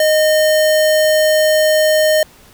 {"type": "tone with sample-and-hold", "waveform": "sine", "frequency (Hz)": 620, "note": "D#5", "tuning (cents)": -6, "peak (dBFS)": -9, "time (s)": [0, 2.23], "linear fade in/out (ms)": 2, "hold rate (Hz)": 2450, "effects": ["pink hiss -45 dBFS RMS until 2.53 s"]}